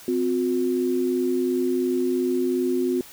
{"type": "tone pair together", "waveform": "sine", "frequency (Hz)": [257.2, 360], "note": ["C4", "F#4"], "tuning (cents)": [-30, -47], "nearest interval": "tritone", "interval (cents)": 583, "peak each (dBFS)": [-24, -22], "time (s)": [0.08, 3.01], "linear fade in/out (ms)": 2, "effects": ["white hiss -45 dBFS RMS until 3.12 s"]}